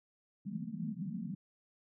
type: band-pass noise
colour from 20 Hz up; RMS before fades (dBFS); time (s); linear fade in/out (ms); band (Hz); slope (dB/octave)
white; -40; 0.45-1.35; 10; 150 to 240; 96
effects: none